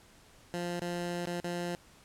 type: tone with dropouts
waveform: 15% pulse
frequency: 174.61 Hz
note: F3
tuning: in tune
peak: -27 dBFS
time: 0.54-1.75 s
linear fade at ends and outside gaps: 0 ms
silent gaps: 0.797-0.817 / 1.256-1.272 / 1.401-1.443 s
effects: pink hiss -59 dBFS RMS until 2.04 s + low-pass 11000 Hz 12 dB/octave